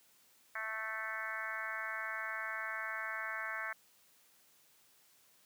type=harmonic tone; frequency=220 Hz; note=A3; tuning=in tune; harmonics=3 / 4 / 5 / 6 / 7 / 8 / 9 / 10; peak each=-50 / -52 / -47 / -46 / -43 / -43 / -46 / -47 dBFS; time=0.55-3.73 s; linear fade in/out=5 ms; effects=white hiss -67 dBFS RMS until 5.45 s + high-pass 100 Hz 12 dB/octave